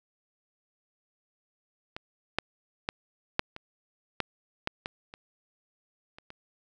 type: clicks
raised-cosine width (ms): 0.3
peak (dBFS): -21 / -9 / -12 / -7 / -24 / -11 / -12 / -17 / -27 / -30 / -28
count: 11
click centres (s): 1.965 / 2.386 / 2.889 / 3.394 / 3.564 / 4.203 / 4.674 / 4.859 / 5.139 / 6.185 / 6.304
effects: none